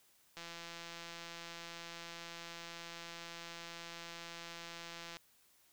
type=click train; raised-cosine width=0.2 ms; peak=-30 dBFS; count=812; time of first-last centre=0.37-5.169 s; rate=169 Hz; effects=white hiss -69 dBFS RMS until 5.72 s